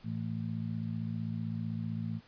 harmonic tone, 55.6 Hz, A1, 19 cents sharp, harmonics 2 / 3 / 4, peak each -37 / -38 / -38 dBFS, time 0.03-2.21 s, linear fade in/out 50 ms, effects pink hiss -60 dBFS RMS until 2.27 s + resampled to 11025 Hz

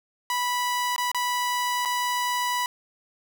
sawtooth tone with dropouts, 984 Hz, B5, 7 cents flat, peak -20 dBFS, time 0.3-2.66 s, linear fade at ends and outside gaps 1 ms, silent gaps 0.962-0.98 / 1.116-1.146 / 1.851-1.856 s, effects none

